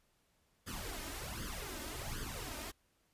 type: noise with flanger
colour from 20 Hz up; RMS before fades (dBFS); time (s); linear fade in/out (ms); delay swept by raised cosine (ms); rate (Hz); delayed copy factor
pink; -43; 0.66-2.72; 20; 0.61 to 3.31; 1.3; +0.75
effects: pink hiss -75 dBFS RMS until 3.13 s + resampled to 32000 Hz